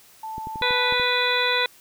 sine tone, 880 Hz, A5, in tune, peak -30 dBFS, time 0.23-0.94 s, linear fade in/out 5 ms
clicks, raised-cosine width 3 ms, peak -24 dBFS, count 7, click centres 0.381 / 0.471 / 0.558 / 0.615 / 0.708 / 0.924 / 0.998 s
harmonic tone, 493.9 Hz, B4, in tune, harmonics 1 / 2 / 3 / 4 / 5 / 7 / 8, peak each -27 / -27 / -27 / -27 / -27 / -27 / -27 dBFS, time 0.62-1.66 s, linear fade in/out 2 ms
effects white hiss -52 dBFS RMS until 1.8 s

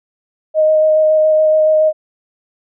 sine tone with vibrato, 622.3 Hz, D#5, in tune, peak -8 dBFS, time 0.54-1.93 s, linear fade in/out 50 ms, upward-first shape square, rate 7.1 Hz, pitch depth 8 cents each way, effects none

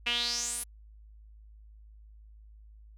sawtooth tone with band-pass filter sweep, 239.1 Hz, A#3, 44 cents sharp, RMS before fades -32 dBFS, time 0.06-0.64 s, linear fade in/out 10 ms, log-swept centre 2600 to 11000 Hz, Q 6, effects added 53 Hz sine -50 dBFS peak until 2.97 s

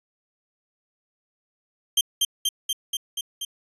sawtooth tone with echo, 3148 Hz, G7, 7 cents sharp, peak -13 dBFS, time 1.97-2.01 s, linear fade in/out 5 ms, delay 240 ms, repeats 6, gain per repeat -2 dB, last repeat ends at 3.45 s, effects resampled to 32000 Hz

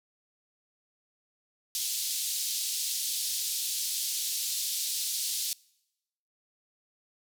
pink band-pass noise, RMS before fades -32 dBFS, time 1.75-5.53 s, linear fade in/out 0 ms, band 3800 to 15000 Hz, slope 24 dB/octave, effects noise-tail reverb RT60 0.9 s tail -25 dB re dry

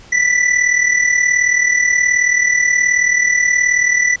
square tone with amplitude modulation, 1975.5 Hz, B6, in tune, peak -9 dBFS, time 0.12-4.16 s, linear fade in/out 10 ms, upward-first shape sine, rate 38.7 Hz, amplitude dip 65%, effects pink hiss -42 dBFS RMS until 4.2 s + resampled to 16000 Hz

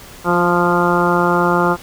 harmonic tone with a mistuned harmonic, 174.61 Hz, F3, in tune, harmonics 1 / 2 / 3 / 4 / 5 / 6 / 7 / 8, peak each -19 / -18 / -21 / -23 / -20 / -22 / -20 / -21 dBFS, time 0.24-1.77 s, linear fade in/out 50 ms, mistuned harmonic 2, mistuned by +15 cents, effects pink hiss -38 dBFS RMS until 1.82 s

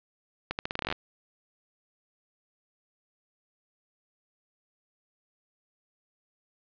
accelerating click train, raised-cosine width 0.3 ms, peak -14 dBFS, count 13, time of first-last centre 0.51-0.925 s, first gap 79 ms, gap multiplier 0.83, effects resampled to 11025 Hz + 9-bit

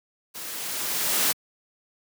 white noise with level ramp, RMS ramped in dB -37 to -21 dBFS, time 0.34-1.33 s, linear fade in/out 20 ms, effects high-pass 150 Hz 12 dB/octave

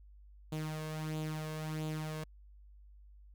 sawtooth tone with flanger, 155.56 Hz, D#3, in tune, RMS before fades -39 dBFS, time 0.52-2.24 s, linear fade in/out 5 ms, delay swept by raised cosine 0.27 to 1.87 ms, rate 1.5 Hz, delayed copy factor +0.55, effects added 50 Hz sine -54 dBFS peak until 3.34 s

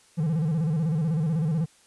triangle tone with vibrato, 158.8 Hz, D#3, 36 cents sharp, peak -20 dBFS, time 0.17-1.66 s, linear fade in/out 20 ms, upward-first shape square, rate 16 Hz, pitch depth 110 cents each way, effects white hiss -58 dBFS RMS until 1.86 s + resampled to 24000 Hz

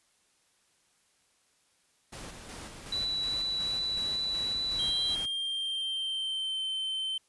pink noise with tremolo, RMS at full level -43 dBFS, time 2.12-5.26 s, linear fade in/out 10 ms, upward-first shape square, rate 2.7 Hz, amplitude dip 35%
sine tone with vibrato, 3951 Hz, B7, in tune, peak -29 dBFS, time 2.92-5.15 s, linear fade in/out 5 ms, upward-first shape triangle, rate 2.5 Hz, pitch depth 10 cents each way
triangle tone with pitch glide, 3211 to 3091 Hz, G7 to G7, +41 to -25 cents, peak -29 dBFS, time 4.79-7.18 s, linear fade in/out 5 ms, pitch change -66 cents, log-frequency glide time 5.16-6.61 s
effects white hiss -69 dBFS RMS until 7.28 s + resampled to 24000 Hz

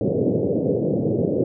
white band-pass noise, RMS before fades -21 dBFS, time 0.01-1.44 s, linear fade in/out 2 ms, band 100 to 530 Hz, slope 48 dB/octave, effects none

